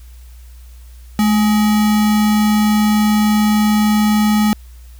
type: tone with sample-and-hold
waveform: sine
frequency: 213.3 Hz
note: G#3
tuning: 46 cents sharp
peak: -10 dBFS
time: 1.19-4.53 s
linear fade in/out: 0 ms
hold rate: 1050 Hz
effects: added 60 Hz sine -35 dBFS peak until 4.99 s + white hiss -51 dBFS RMS until 4.99 s